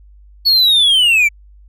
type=linear sweep; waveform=triangle; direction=down; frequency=4435 to 2272 Hz; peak=-7 dBFS; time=0.45-1.29 s; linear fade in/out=20 ms; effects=added 50 Hz sine -40 dBFS peak until 1.68 s